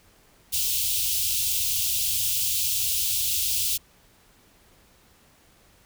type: band-stop noise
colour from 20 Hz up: white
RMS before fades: -25 dBFS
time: 0.52-3.78 s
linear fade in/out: 20 ms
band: 120 to 2700 Hz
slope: 48 dB/octave
effects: pink hiss -58 dBFS RMS until 5.85 s